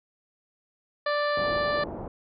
harmonic tone, 587.3 Hz, D5, in tune, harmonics 1 / 2 / 3 / 4 / 5 / 6 / 7 / 8, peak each -26 / -29 / -31 / -44 / -46 / -43 / -39 / -44 dBFS, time 1.06-1.84 s, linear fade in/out 5 ms
white low-pass noise, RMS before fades -36 dBFS, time 1.37-2.08 s, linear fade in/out 2 ms, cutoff 740 Hz, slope 24 dB/octave
effects none

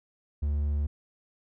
triangle tone, 73.1 Hz, D2, 7 cents flat, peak -23 dBFS, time 0.42-0.87 s, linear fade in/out 10 ms, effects none

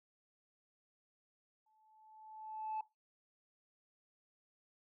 sine tone with exponential growth, 869 Hz, A5, 22 cents flat, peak -34 dBFS, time 1.66-2.81 s, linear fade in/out 5 ms, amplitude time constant 250 ms, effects noise-tail reverb RT60 0.2 s tail -17 dB re dry + tanh soft clip ceiling -34 dBFS

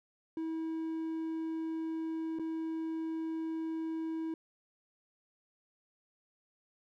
triangle tone with dropouts, 322.8 Hz, E4, 36 cents flat, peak -32 dBFS, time 0.37-4.34 s, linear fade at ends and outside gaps 2 ms, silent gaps 2.388-2.395 s, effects none

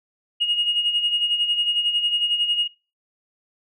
sine tone with tremolo, 2870 Hz, F7, 47 cents sharp, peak -15 dBFS, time 0.4-2.68 s, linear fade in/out 20 ms, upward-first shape sine, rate 11 Hz, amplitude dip 65%, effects noise-tail reverb RT60 0.3 s tail -18 dB re dry + tanh soft clip ceiling -12 dBFS

